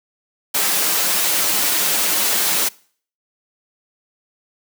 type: noise with comb filter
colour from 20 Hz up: white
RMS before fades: -18 dBFS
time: 0.54-2.69 s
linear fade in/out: 10 ms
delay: 8 ms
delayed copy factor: -0.55
effects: noise-tail reverb RT60 0.5 s tail -23 dB re dry + high-pass 200 Hz 12 dB/octave